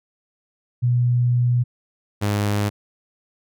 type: tone pair in turn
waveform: sine / sawtooth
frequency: 122.2 / 103 Hz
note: B2 / G#2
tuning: -18 / -14 cents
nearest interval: minor third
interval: 296 cents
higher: first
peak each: -15 dBFS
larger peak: neither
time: 0.82-1.64 / 2.21-2.7 s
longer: first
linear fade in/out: 20 ms
effects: none